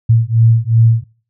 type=beating tone pair; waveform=sine; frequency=112.9 / 115.6 Hz; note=A2 / A#2; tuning=+45 / -14 cents; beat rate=2.7 Hz; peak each=-11 dBFS; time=0.09-1.04 s; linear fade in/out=10 ms; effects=noise-tail reverb RT60 0.4 s tail -22 dB re dry